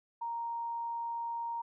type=tone; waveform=sine; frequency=932.3 Hz; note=A#5; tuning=in tune; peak=-34 dBFS; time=0.21-1.62 s; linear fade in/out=10 ms; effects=none